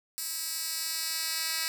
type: tone with high-pass filter sweep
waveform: 10% pulse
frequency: 323.5 Hz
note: E4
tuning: 32 cents flat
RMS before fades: -33 dBFS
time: 0.18-1.68 s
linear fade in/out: 0 ms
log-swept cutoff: 7100 to 3200 Hz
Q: 0.86
effects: none